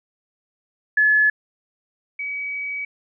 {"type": "tone pair in turn", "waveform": "sine", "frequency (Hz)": [1713, 2273], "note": ["A6", "C#7"], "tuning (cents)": [-47, 43], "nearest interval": "perfect fourth", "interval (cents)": 490, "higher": "second", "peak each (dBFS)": [-13, -25], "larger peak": "first", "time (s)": [[0.97, 1.3], [2.19, 2.85]], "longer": "second", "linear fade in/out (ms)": 5, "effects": []}